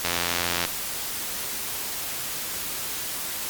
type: click train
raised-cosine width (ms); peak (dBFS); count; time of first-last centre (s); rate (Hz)
0.2; -6; 53; 0.05-0.65; 86.6
effects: white hiss -31 dBFS RMS until 3.49 s + Opus 48 kbps